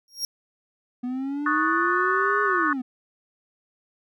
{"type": "tone with exponential growth", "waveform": "40% pulse", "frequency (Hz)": 5588, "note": "F8", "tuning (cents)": 0, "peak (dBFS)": -21, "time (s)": [0.08, 0.25], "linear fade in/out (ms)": 1, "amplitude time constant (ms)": 36}
{"type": "linear two-way sweep", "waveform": "triangle", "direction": "up then down", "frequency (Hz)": [243.8, 415.3, 243.8], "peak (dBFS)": -24, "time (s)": [1.03, 2.82], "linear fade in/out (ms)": 10, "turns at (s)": 2.43}
{"type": "chord", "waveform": "sine", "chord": "D# half-diminished seventh", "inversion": "third", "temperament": "equal", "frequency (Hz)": [1108.7, 1244.5, 1480, 1760], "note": ["C#6", "D#6", "F#6", "A6"], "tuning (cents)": [0, 0, 0, 0], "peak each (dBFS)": [-25, -26, -25, -28], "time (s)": [1.46, 2.73], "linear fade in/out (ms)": 2}
{"effects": []}